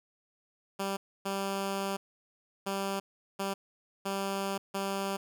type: tone bursts at uneven times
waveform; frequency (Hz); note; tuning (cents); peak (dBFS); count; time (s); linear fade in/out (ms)
10% pulse; 196; G3; 0; -23; 6; 0.79-0.97 / 1.25-1.97 / 2.66-3 / 3.39-3.54 / 4.05-4.58 / 4.74-5.17; 10
effects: none